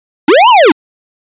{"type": "linear two-way sweep", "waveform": "square", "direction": "up then down", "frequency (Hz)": [261.7, 1039, 261.7], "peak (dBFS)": -3, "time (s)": [0.28, 0.72], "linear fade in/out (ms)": 5, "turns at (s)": 0.49, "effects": ["resampled to 8000 Hz"]}